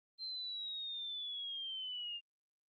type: linear sweep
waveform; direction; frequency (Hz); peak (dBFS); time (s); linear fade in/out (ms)
sine; down; 4155 to 2794; -40; 0.18-2.21; 50
effects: Opus 32 kbps